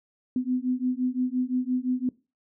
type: beating tone pair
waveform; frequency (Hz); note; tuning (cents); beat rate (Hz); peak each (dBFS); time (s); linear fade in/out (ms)
sine; 250 / 255.8; B3 / C4; +21 / -39; 5.8; -27; 0.36-2.09; 2
effects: noise-tail reverb RT60 0.3 s tail -21 dB re dry